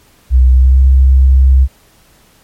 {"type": "tone with pitch glide", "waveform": "sine", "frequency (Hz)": [63.4, 65.86], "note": ["B1", "C2"], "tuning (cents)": [46, 12], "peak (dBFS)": -3, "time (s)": [0.3, 1.68], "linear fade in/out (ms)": 50, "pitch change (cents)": 66, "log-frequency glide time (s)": [0.51, 0.8], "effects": ["pink hiss -48 dBFS RMS until 2.43 s", "MP3 64 kbps"]}